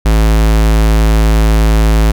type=tone; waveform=square; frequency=54.2 Hz; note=A1; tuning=25 cents flat; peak=-7 dBFS; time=0.05-2.12 s; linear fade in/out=10 ms; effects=none